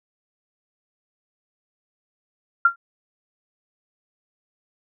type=tone with exponential decay; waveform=sine; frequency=1382 Hz; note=F6; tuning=19 cents flat; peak=-8 dBFS; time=2.65-2.76 s; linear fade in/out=5 ms; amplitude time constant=22 ms; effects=none